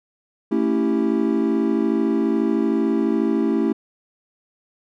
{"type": "chord", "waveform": "triangle", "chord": "A dominant seventh", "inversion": "none", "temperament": "equal with one note detuned", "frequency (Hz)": [223.3, 277.2, 329.6, 392], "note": ["A3", "C#4", "E4", "G4"], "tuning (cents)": [26, 0, 0, 0], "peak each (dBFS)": [-20, -21, -20, -23], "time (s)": [0.51, 3.73], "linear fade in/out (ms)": 10, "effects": []}